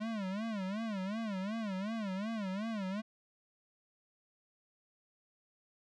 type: tone with vibrato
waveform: square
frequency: 206.3 Hz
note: G#3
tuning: 11 cents flat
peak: -36 dBFS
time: 0-3.02 s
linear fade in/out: 20 ms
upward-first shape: sine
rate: 2.7 Hz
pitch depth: 180 cents each way
effects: low-pass 4000 Hz 12 dB/octave